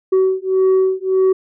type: beating tone pair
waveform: sine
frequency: 377 / 378.7 Hz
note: F#4 / F#4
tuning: +32 / +40 cents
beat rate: 1.7 Hz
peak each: -13 dBFS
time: 0.12-1.33 s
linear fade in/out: 10 ms
effects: tanh soft clip ceiling -9 dBFS